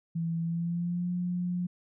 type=tone with pitch glide; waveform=sine; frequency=166 to 177.91 Hz; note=E3 to F3; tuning=+12 to +32 cents; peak=-28 dBFS; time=0.15-1.67 s; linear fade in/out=10 ms; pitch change=+120 cents; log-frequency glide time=0.42-1.1 s; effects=none